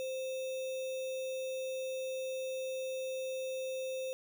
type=tone with sample-and-hold; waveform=sine; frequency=522 Hz; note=C5; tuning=4 cents flat; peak=-35 dBFS; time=0-4.13 s; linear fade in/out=0 ms; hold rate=3150 Hz; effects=none